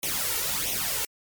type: noise with flanger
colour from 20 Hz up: white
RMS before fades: -28 dBFS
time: 0.03-1.05 s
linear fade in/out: 2 ms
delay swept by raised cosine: 0.32 to 2.22 ms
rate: 1.5 Hz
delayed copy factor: +0.75
effects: MP3 96 kbps